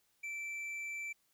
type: tone with tanh clipping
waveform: sine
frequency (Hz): 2332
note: D7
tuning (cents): -13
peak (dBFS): -40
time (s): 0.23-1.13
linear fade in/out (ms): 10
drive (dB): 6
effects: white hiss -75 dBFS RMS until 1.33 s